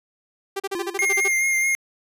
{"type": "tone bursts", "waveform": "sawtooth", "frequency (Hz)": 392, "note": "G4", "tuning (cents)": 0, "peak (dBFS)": -20, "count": 10, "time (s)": [0.56, 1.284], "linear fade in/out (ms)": 10, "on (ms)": 40, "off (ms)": 36}
{"type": "tone with exponential decay", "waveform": "square", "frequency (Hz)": 345.3, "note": "F4", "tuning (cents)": -20, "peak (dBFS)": -25, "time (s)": [0.75, 1.35], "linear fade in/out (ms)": 1, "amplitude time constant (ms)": 130}
{"type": "tone with vibrato", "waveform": "square", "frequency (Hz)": 2124, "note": "C7", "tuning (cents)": 25, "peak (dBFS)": -19, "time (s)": [0.99, 1.75], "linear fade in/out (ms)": 0, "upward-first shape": "sine", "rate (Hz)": 4.7, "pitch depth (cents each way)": 23}
{"effects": ["resampled to 32000 Hz"]}